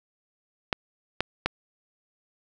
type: clicks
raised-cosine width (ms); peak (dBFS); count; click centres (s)
0.3; -7; 3; 0.728 / 1.206 / 1.46
effects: none